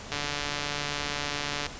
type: click train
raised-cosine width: 0.2 ms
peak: -13 dBFS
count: 225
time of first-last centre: 0.12-1.665 s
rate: 145 Hz
effects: pink hiss -41 dBFS RMS until 1.79 s + resampled to 16000 Hz